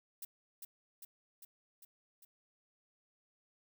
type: noise with echo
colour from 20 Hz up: violet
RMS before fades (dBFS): -44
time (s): 0.22-0.25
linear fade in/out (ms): 5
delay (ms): 400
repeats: 5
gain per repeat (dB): -3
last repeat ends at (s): 2.25
effects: none